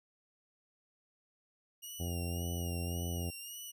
10% pulse tone with vibrato, 2857 Hz, F7, 39 cents sharp, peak -36 dBFS, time 1.82-3.72 s, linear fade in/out 20 ms, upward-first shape sine, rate 1.8 Hz, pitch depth 61 cents each way
harmonic tone, 86.3 Hz, F2, 20 cents flat, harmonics 1 / 2 / 3 / 4 / 5 / 6 / 7 / 8 / 9, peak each -36 / -42 / -46 / -48 / -50 / -52 / -53 / -54 / -55 dBFS, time 1.99-3.31 s, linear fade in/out 20 ms
effects none

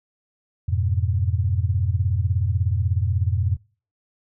sine chord, F diminished, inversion none, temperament equal, 87.31 / 103.83 / 123.47 Hz, F2 / Ab2 / Cb3, 0 / 0 / 0 cents, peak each -21 / -23 / -27 dBFS, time 0.68-3.57 s, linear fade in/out 10 ms, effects noise-tail reverb RT60 0.4 s tail -26 dB re dry

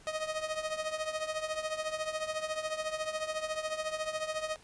sawtooth tone with tremolo, 625 Hz, D#5, 8 cents sharp, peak -26 dBFS, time 0.07-4.56 s, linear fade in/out 0 ms, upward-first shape triangle, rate 14 Hz, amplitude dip 80%, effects pink hiss -58 dBFS RMS until 4.63 s + resampled to 22050 Hz

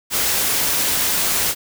white noise, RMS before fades -19 dBFS, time 0.1-1.55 s, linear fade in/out 50 ms, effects none

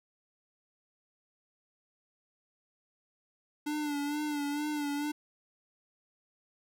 square tone with vibrato, 293.7 Hz, D4, in tune, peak -32 dBFS, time 3.66-5.12 s, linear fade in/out 10 ms, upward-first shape sine, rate 2.2 Hz, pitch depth 46 cents each way, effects none

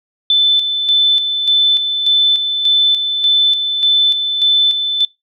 sine tone with tremolo, 3520 Hz, A7, in tune, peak -8 dBFS, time 0.3-5.05 s, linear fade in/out 2 ms, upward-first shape square, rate 1.7 Hz, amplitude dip 50%, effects noise-tail reverb RT60 0.2 s tail -24 dB re dry

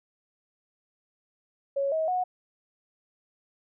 sine tone with pitch steps, 554.4 / 636.8 / 731.5 Hz, C#5 / D#5 / F#5, 0 / +40 / -20 cents, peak -24 dBFS, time 1.76-2.24 s, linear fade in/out 10 ms, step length 160 ms, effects none

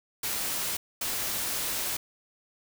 white noise bursts at uneven times, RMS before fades -31 dBFS, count 2, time 0.23-0.77 / 1.01-1.97 s, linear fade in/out 5 ms, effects none

